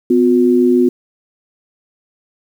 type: tone pair together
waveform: sine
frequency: 251.8 / 359.3 Hz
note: B3 / F4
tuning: +34 / +49 cents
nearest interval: tritone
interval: 615 cents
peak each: -11 dBFS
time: 0.1-0.89 s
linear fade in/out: 5 ms
effects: 7-bit